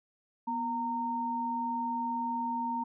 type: tone pair together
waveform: sine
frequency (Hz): 243.9 / 920.8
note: B3 / A#5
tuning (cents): -21 / -22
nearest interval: octave + major seventh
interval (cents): 2299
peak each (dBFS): -36 / -31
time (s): 0.47-2.84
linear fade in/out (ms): 10
effects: none